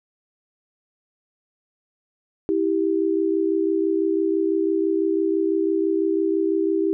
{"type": "tone pair together", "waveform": "sine", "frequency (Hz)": [326, 392], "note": ["E4", "G4"], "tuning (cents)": [-19, 0], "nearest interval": "minor third", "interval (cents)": 319, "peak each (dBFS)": -21, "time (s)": [2.49, 6.93], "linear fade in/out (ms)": 0, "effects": []}